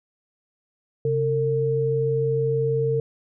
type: tone pair together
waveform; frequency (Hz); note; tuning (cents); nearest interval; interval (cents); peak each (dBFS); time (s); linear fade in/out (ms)
sine; 134.8 / 453.4; C#3 / A#4; -48 / -48; octave + major sixth; 2100; -24 / -21; 1.05-3; 2
effects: none